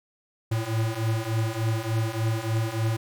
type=beating tone pair; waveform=square; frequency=110 / 113.4 Hz; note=A2 / A#2; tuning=0 / -47 cents; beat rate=3.4 Hz; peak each=-29 / -27 dBFS; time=0.51-2.97 s; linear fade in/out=10 ms; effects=none